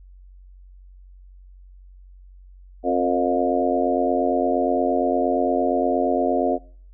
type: harmonic tone with a mistuned harmonic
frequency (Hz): 88.6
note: F2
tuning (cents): +25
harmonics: 3 / 4 / 5 / 6 / 7 / 8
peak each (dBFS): -24 / -26 / -25 / -28 / -24 / -24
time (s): 2.83-6.59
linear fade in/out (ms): 50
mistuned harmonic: 5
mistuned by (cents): +27
effects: noise-tail reverb RT60 0.5 s tail -23 dB re dry + added 46 Hz sine -43 dBFS peak until 6.93 s